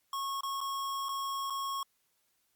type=tone with dropouts; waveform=square; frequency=1095 Hz; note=C#6; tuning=22 cents flat; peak=-34 dBFS; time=0.13-1.83 s; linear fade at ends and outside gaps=2 ms; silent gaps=0.408-0.433 / 0.606-0.612 / 1.086-1.09 / 1.5-1.504 s; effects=white hiss -75 dBFS RMS until 2.55 s + Opus 48 kbps